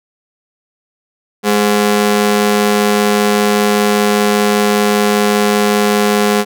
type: ring-modulated tone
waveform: sawtooth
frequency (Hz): 311.1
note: D#4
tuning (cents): 0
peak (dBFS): -3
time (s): 1.43-6.45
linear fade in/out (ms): 50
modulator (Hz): 103
effects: none